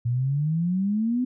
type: exponential sweep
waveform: sine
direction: up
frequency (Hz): 116.54 to 256.5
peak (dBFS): -21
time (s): 0.05-1.25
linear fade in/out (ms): 10
effects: none